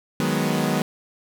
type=chord; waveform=sawtooth; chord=G# minor seventh; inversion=second; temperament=equal; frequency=155.56 / 185 / 207.7 / 246.9 Hz; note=D#3 / F#3 / G#3 / B3; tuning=0 / 0 / 0 / 0 cents; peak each=-22 dBFS; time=0.2-0.82 s; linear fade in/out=0 ms; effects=none